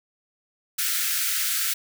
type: high-pass noise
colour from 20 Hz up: white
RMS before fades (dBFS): -25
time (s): 0.78-1.74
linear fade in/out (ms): 10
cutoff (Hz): 1300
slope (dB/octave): 96
effects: none